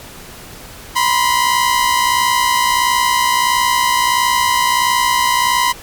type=tone pair together; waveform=sawtooth; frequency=970 / 1031.5 Hz; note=B5 / C6; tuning=-31 / -25 cents; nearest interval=minor second; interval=106 cents; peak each=-11 dBFS; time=0.95-5.73 s; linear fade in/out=20 ms; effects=pink hiss -35 dBFS RMS until 5.82 s + MP3 96 kbps